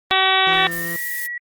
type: harmonic tone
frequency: 380 Hz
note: F#4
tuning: 46 cents sharp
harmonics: 1 / 2 / 3 / 4 / 5 / 6 / 7 / 8 / 9 / 10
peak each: -27 / -20 / -22 / -24 / -22 / -24 / -26 / -27 / -22 / -23 dBFS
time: 0.11-0.67 s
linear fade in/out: 0 ms
type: tone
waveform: 20% pulse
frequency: 170 Hz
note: F3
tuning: 46 cents flat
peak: -25 dBFS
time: 0.47-0.96 s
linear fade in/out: 0 ms
type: tone with pitch glide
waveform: sine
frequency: 1811 to 1929.8 Hz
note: A6 to B6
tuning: +49 to -41 cents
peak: -25 dBFS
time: 0.57-1.38 s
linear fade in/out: 5 ms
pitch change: +110 cents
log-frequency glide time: 0.78-0.99 s
type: noise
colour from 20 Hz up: violet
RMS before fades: -29 dBFS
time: 0.71-1.27 s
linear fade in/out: 10 ms
effects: Opus 24 kbps